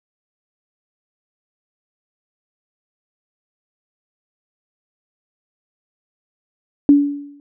sine tone with exponential decay, 286.3 Hz, D4, 44 cents flat, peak -4 dBFS, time 6.89-7.4 s, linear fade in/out 1 ms, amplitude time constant 110 ms, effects none

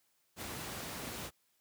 pink noise, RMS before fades -42 dBFS, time 0.36-1.31 s, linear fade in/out 50 ms, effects white hiss -75 dBFS RMS until 1.6 s + high-pass 80 Hz 12 dB/octave

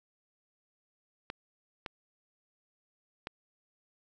clicks, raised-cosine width 0.3 ms, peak -21 dBFS, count 3, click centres 1.301 / 1.862 / 3.271 s, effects none

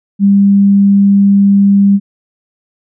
sine tone, 199.2 Hz, G3, 28 cents sharp, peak -4 dBFS, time 0.19-2 s, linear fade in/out 50 ms, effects none

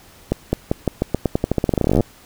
accelerating click train, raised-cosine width 2 ms, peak -3 dBFS, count 27, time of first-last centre 0.32-2.007 s, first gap 210 ms, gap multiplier 0.88, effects pink hiss -47 dBFS RMS until 2.25 s

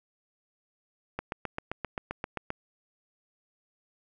click train, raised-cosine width 0.5 ms, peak -17 dBFS, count 11, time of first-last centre 1.19-2.504 s, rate 7.61 Hz, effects none

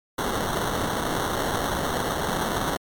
white noise with sample-and-hold, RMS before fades -26 dBFS, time 0.18-2.77 s, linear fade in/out 5 ms, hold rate 2450 Hz, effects MP3 96 kbps

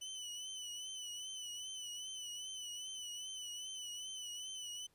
25% pulse tone with vibrato, 2995 Hz, F#7, 20 cents sharp, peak -40 dBFS, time 0.01-4.87 s, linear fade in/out 10 ms, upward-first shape triangle, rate 2.5 Hz, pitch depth 66 cents each way, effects pink hiss -75 dBFS RMS until 4.94 s + resampled to 32000 Hz

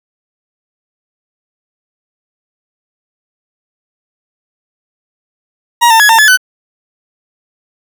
40% pulse tone with pitch steps, 948 / 900 / 1680 / 903 / 1718 / 1505 Hz, A#5 / A5 / G#6 / A5 / A6 / F#6, +29 / +39 / +19 / +45 / -42 / +29 cents, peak -3 dBFS, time 5.81-6.374 s, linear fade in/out 20 ms, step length 94 ms, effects none

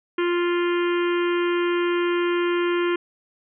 harmonic tone, 349.2 Hz, F4, in tune, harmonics 1 / 3 / 4 / 5 / 6 / 7 / 8 / 9, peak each -20 / -30 / -32 / -34 / -36 / -37 / -38 / -39 dBFS, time 0.18-2.96 s, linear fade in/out 5 ms, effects none

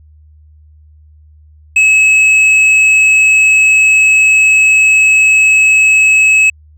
triangle tone with hard clipping, 2578 Hz, E7, 39 cents flat, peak -6 dBFS, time 1.76-6.5 s, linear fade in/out 5 ms, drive 8 dB, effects added 76 Hz sine -39 dBFS peak until 6.77 s

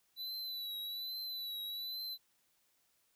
square tone with vibrato, 3969 Hz, B7, 8 cents sharp, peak -40 dBFS, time 0.16-2.18 s, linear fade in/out 50 ms, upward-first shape triangle, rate 1.2 Hz, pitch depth 59 cents each way, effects white hiss -75 dBFS RMS until 3.15 s

